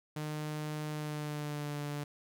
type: tone with pitch glide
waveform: sawtooth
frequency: 152 to 146.06 Hz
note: D#3 to D3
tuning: -40 to -9 cents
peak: -32 dBFS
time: 0.16-2.04 s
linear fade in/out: 5 ms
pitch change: -69 cents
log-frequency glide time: 0.9-1.81 s
effects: none